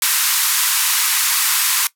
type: band-pass noise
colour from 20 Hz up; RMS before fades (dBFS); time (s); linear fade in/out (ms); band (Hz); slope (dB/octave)
white; -17; 0.02-1.87; 2; 940 to 15000; 48
effects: noise-tail reverb RT60 0.1 s tail -18 dB re dry